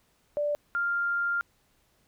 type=tone pair in turn; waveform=sine; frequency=587.3 / 1396.8 Hz; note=D5 / F6; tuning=0 / 0 cents; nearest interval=octave + minor third; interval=1500 cents; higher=second; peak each=-25 dBFS; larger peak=neither; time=0.37-0.55 / 0.75-1.41 s; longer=second; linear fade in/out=0 ms; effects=pink hiss -68 dBFS RMS until 2.07 s